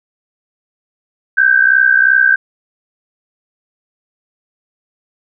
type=tone pair together; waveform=sine; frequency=1536.2 / 1599 Hz; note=G6 / G6; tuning=-35 / +34 cents; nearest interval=minor second; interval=69 cents; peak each=-10 dBFS; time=1.37-2.36 s; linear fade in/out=10 ms; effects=none